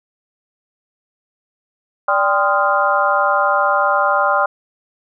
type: tone cluster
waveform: sine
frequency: 584 / 792 / 1035 / 1244 / 1398 Hz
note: D5 / G5 / C6 / D#6 / F6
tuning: -10 / +18 / -19 / -1 / +1 cents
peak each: -19 dBFS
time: 2.08-4.46 s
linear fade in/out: 5 ms
effects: none